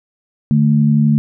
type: tone pair together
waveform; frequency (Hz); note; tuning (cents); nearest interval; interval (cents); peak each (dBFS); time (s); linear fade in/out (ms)
sine; 148.39 / 220; D3 / A3; +18 / 0; perfect fifth; 682; -12; 0.51-1.18; 0
effects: none